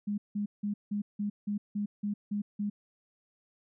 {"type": "tone bursts", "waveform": "sine", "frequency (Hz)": 205.8, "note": "G#3", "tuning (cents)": -16, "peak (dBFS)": -29, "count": 10, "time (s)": [0.07, 2.7], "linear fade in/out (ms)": 10, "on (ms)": 110, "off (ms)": 170, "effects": []}